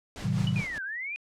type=noise with tremolo; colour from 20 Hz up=pink; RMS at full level=-39 dBFS; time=0.16-0.78 s; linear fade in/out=0 ms; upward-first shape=sine; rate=5 Hz; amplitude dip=60%
type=chord; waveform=sine; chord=A diminished seventh; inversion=none; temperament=just; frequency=110 / 132 / 158.4 / 190.08 Hz; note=A2 / C3 / Eb3 / Gb3; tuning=0 / +16 / +31 / +47 cents; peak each=-30 dBFS; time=0.22-0.64 s; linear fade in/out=50 ms
type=tone with exponential decay; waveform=sine; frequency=2956 Hz; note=F#7; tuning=2 cents flat; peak=-29 dBFS; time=0.47-0.57 s; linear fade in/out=2 ms; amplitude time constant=20 ms
type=linear two-way sweep; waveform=sine; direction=down then up; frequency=2489 to 1500 to 2489 Hz; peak=-32 dBFS; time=0.56-1.16 s; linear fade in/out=0 ms; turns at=0.83 s
effects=low-pass 7000 Hz 12 dB/octave